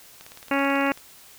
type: click train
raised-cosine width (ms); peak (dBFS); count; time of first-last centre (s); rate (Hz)
0.2; -25; 15; 0.21-0.975; 18.3
type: harmonic tone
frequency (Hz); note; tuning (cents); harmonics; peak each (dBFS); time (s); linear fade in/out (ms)
277.2; C#4; 0; 1 / 2 / 3 / 4 / 5 / 6 / 7 / 8 / 9 / 10; -24 / -27 / -29 / -30 / -31 / -32 / -32 / -33 / -34 / -34; 0.51-0.92; 2
effects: white hiss -49 dBFS RMS until 1.38 s